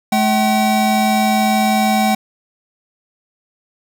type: tone pair together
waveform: square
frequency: 214.6 / 762.5 Hz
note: A3 / G5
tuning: -43 / -48 cents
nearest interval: octave + minor seventh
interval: 2195 cents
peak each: -16 / -16 dBFS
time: 0.12-2.15 s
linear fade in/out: 5 ms
effects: none